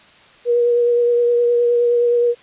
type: tone with vibrato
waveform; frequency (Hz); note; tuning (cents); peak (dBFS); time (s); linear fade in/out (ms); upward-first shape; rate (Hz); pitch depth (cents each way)
sine; 478.6; A#4; +46; -12; 0.45-2.35; 50; triangle; 9.6; 18
effects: white hiss -47 dBFS RMS until 2.42 s + resampled to 8000 Hz